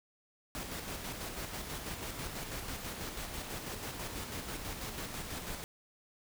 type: noise with tremolo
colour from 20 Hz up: pink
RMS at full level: -40 dBFS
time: 0.55-5.64 s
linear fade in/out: 0 ms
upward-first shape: square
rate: 6.1 Hz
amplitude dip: 35%
effects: none